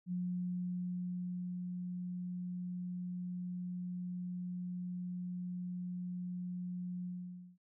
sine tone with ADSR envelope, 179.3 Hz, F3, 46 cents sharp, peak -34 dBFS, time 0.06-7.58 s, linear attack 59 ms, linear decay 1500 ms, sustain -4 dB, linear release 530 ms, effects none

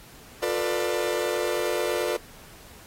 40% pulse chord, B half-diminished seventh, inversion second, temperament just, 355.6 / 444.5 / 493.9 / 592.7 Hz, F4 / A4 / B4 / D5, +31 / +18 / 0 / +16 cents, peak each -29 dBFS, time 0.42-2.17 s, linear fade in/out 10 ms, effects pink hiss -49 dBFS RMS until 2.86 s + AAC 48 kbps

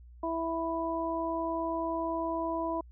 harmonic tone, 329.6 Hz, E4, in tune, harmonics 1 / 2 / 3, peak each -34 / -34 / -34 dBFS, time 0.23-2.81 s, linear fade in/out 5 ms, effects added 60 Hz sine -49 dBFS peak until 2.91 s

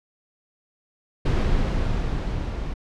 brown noise with level ramp, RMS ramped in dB -19 to -29 dBFS, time 1.25-2.74 s, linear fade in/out 10 ms, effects low-pass 5000 Hz 12 dB/octave

